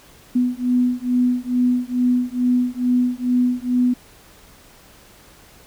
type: beating tone pair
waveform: sine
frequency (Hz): 246.9 / 249.2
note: B3 / B3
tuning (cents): 0 / +16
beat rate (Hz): 2.3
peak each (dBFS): -19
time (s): 0.35-3.94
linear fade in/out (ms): 10
effects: pink hiss -48 dBFS RMS until 5.66 s